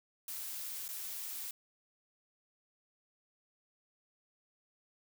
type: noise with dropouts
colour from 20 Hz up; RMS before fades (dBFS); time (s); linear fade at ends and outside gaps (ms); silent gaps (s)
blue; -42; 0.28-1.51; 2; 0.88-0.888
effects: none